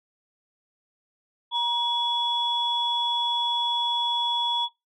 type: tone pair together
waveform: sine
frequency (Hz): 950 / 3385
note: A#5 / G#7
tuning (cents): +33 / +32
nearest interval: octave + minor seventh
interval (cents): 2199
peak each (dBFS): -24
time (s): 1.51-4.69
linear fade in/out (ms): 50
effects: noise-tail reverb RT60 0.2 s tail -19 dB re dry + tanh soft clip ceiling -14 dBFS